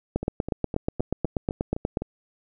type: two click trains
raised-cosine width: 2 ms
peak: -10 / -17 dBFS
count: 16 / 8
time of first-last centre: 0.16-1.972 / 0.23-2.02 s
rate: 8.28 / 3.91 Hz
effects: none